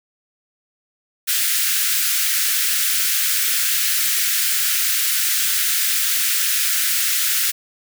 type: high-pass noise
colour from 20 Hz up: white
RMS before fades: -19 dBFS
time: 1.27-7.52 s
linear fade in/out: 20 ms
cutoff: 1400 Hz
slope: 48 dB/octave
effects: none